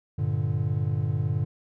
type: chord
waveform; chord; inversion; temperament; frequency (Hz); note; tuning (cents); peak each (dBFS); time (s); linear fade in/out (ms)
triangle; G minor; none; equal; 98 / 116.54 / 146.83; G2 / Bb2 / D3; 0 / 0 / 0; -26; 0.18-1.45; 10
effects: none